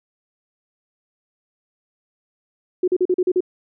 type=tone bursts; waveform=sine; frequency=364.2 Hz; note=F#4; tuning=27 cents flat; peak=-14 dBFS; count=7; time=2.83-3.406 s; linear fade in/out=5 ms; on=48 ms; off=40 ms; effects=none